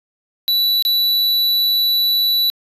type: tone with dropouts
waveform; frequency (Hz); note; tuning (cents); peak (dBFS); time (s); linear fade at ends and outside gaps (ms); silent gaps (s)
square; 3951; B7; 0; -14; 0.48-2.5; 0; 0.824-0.851
effects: resampled to 32000 Hz